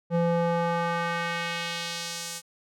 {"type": "tone with band-pass filter sweep", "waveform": "square", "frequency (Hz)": 170, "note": "F3", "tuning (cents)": -46, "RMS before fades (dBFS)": -28, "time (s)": [0.1, 2.42], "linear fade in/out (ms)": 50, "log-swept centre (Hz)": [390, 8300], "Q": 1.1, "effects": []}